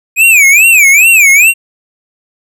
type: tone with vibrato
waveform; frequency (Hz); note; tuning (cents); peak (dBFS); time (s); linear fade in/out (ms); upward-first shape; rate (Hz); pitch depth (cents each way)
square; 2436; D#7; -37; -3; 0.16-1.54; 50; sine; 2.4; 210
effects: none